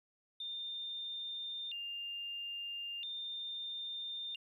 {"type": "tone with vibrato", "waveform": "triangle", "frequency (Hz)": 3182, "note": "G7", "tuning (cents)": 25, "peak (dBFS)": -36, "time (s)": [0.4, 4.36], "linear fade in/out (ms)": 5, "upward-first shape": "square", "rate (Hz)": 0.38, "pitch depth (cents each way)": 220, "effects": ["tanh soft clip ceiling -38 dBFS"]}